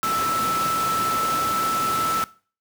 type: tone in noise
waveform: sine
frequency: 1318.5 Hz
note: E6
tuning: in tune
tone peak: -21 dBFS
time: 0.03-2.24 s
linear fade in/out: 0 ms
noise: pink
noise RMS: -28 dBFS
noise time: 0.03-2.24 s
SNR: +4 dB
effects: noise-tail reverb RT60 0.4 s tail -20 dB re dry + high-pass 150 Hz 12 dB/octave